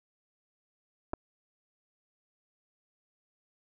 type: clicks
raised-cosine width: 1 ms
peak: -20 dBFS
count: 2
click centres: 1.134 / 1.137 s
effects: none